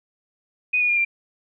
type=tone with pitch steps; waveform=sine; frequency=2489 / 2450 / 2413 / 2375 Hz; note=D#7 / D#7 / D7 / D7; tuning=0 / -27 / +46 / +19 cents; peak=-17 dBFS; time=0.73-1.05 s; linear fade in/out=10 ms; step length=80 ms; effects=none